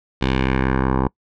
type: tone with low-pass filter sweep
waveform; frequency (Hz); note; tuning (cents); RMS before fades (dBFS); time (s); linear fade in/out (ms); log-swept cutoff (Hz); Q
10% pulse; 65.41; C2; 0; -19; 0.21-1.08; 10; 3600 to 930; 1.8
effects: noise-tail reverb RT60 0.1 s tail -25 dB re dry